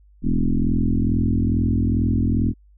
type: tone with frequency modulation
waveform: sine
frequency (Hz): 105.6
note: G#2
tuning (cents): +29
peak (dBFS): -16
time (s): 0.22-2.54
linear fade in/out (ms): 50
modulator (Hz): 42.3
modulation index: 4.3
effects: added 50 Hz sine -49 dBFS peak until 2.77 s